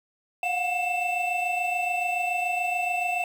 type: tone cluster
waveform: triangle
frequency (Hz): 712 / 739 / 2659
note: F5 / F#5 / E7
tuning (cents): +33 / -2 / +14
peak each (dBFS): -26 / -30 / -26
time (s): 0.43-3.24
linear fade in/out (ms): 2
effects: 8-bit